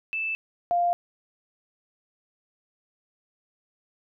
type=tone pair in turn; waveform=sine; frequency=2637 / 698.5 Hz; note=E7 / F5; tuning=0 / 0 cents; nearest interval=octave + major seventh; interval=2300 cents; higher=first; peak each=-26 / -20 dBFS; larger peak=second; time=0.13-0.35 / 0.71-0.93 s; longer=neither; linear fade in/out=0 ms; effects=none